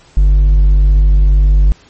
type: tone with hard clipping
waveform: sine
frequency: 49.01 Hz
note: G1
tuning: in tune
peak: -6 dBFS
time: 0.17-1.72 s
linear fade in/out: 0 ms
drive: 3 dB
effects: pink hiss -45 dBFS RMS until 1.89 s + MP3 32 kbps